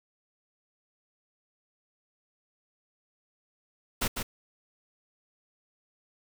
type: noise with echo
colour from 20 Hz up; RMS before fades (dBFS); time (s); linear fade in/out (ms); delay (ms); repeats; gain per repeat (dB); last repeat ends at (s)
pink; -28; 4.01-4.08; 10; 150; 1; -5; 4.23
effects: none